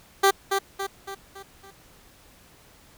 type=tone with echo; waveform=15% pulse; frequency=392 Hz; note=G4; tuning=in tune; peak=-9 dBFS; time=0.23-0.31 s; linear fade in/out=10 ms; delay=280 ms; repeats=5; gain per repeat=-6 dB; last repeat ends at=1.71 s; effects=pink hiss -54 dBFS RMS until 2.97 s